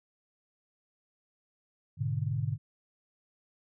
sine chord, G# diminished, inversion none, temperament equal with one note detuned, 104.13 / 123.47 / 146.83 Hz, G#2 / B2 / D3, +5 / 0 / 0 cents, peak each -33 dBFS, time 1.97-2.58 s, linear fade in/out 50 ms, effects none

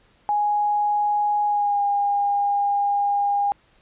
sine tone with pitch glide, 830 to 810.1 Hz, G#5 to G#5, -1 to -43 cents, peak -18 dBFS, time 0.29-3.52 s, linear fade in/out 0 ms, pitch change -42 cents, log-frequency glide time 1.46-1.83 s, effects pink hiss -59 dBFS RMS until 3.81 s + resampled to 8000 Hz

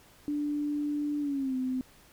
sine tone with pitch glide, 293.7 to 257.2 Hz, D4 to C4, 0 to -30 cents, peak -28 dBFS, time 0.28-1.81 s, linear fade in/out 0 ms, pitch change -230 cents, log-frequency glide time 1.2-1.56 s, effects pink hiss -58 dBFS RMS until 2.12 s

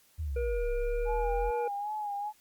sine linear two-way sweep, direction down then up, 82.41 to 32.7 to 44.03 Hz, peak -31 dBFS, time 0.18-1.51 s, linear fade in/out 20 ms, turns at 0.7 s
harmonic tone, 478 Hz, A#4, 43 cents sharp, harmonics 1 / 3 / 5, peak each -30 / -47 / -49 dBFS, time 0.36-1.68 s, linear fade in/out 5 ms
sine tone with vibrato, 830.6 Hz, G#5, in tune, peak -32 dBFS, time 1.05-2.33 s, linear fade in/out 50 ms, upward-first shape sine, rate 2.5 Hz, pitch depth 53 cents each way
effects white hiss -64 dBFS RMS until 2.4 s + Opus 48 kbps

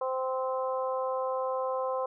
harmonic tone, 260.1 Hz, C4, 10 cents flat, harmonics 2 / 3 / 4 / 5, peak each -30 / -37 / -34 / -43 dBFS, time 0.01-2.06 s, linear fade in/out 5 ms, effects none

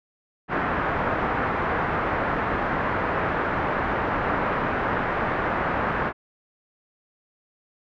white low-pass noise, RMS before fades -25 dBFS, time 0.48-6.13 s, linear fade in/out 50 ms, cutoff 1600 Hz, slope 24 dB/octave, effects none

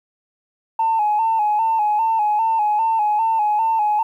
sine tone with vibrato, 869 Hz, A5, 22 cents flat, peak -14 dBFS, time 0.79-4.03 s, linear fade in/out 5 ms, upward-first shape square, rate 2.5 Hz, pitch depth 57 cents each way, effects tanh soft clip ceiling -11 dBFS + 9-bit

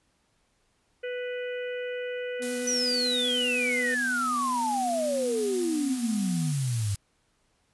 harmonic tone, 494.6 Hz, B4, 3 cents sharp, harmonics 1 / 3 / 4 / 5 / 6, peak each -31 / -41 / -43 / -45 / -47 dBFS, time 1.03-3.95 s, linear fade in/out 10 ms
triangle tone with vibrato, 246.9 Hz, B3, in tune, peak -31 dBFS, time 2.39-6.54 s, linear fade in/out 50 ms, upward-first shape triangle, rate 9.4 Hz, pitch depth 27 cents each way
blue noise, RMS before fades -35 dBFS, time 2.42-6.96 s, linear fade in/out 2 ms
sine exponential sweep, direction down, 6020 to 97.3 Hz, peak -25 dBFS, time 2.67-6.95 s, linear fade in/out 5 ms
effects pink hiss -70 dBFS RMS until 7.73 s + resampled to 24000 Hz

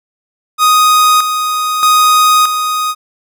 45% pulse tone with tremolo, 1246 Hz, D#6, 2 cents sharp, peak -6 dBFS, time 0.58-2.95 s, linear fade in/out 50 ms, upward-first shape square, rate 0.8 Hz, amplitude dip 55%, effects none

